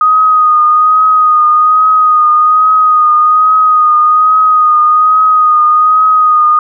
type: tone with vibrato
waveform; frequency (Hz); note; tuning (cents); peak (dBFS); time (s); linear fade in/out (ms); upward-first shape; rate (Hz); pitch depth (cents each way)
sine; 1244.5; D#6; 0; -4; 0.01-6.59; 2; triangle; 1.2; 35
effects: none